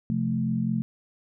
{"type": "chord", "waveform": "sine", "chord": "F major", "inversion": "second", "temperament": "equal", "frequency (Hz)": [130.81, 174.61, 220], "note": ["C3", "F3", "A3"], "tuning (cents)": [0, 0, 0], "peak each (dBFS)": [-29, -29, -26], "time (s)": [0.1, 0.82], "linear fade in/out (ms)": 0, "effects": []}